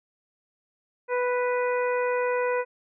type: harmonic tone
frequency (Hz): 493.9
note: B4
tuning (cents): 0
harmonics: 1 / 2 / 3 / 4 / 5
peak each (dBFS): -24 / -30 / -34 / -36 / -38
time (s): 1.08-2.65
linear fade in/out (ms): 50
effects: none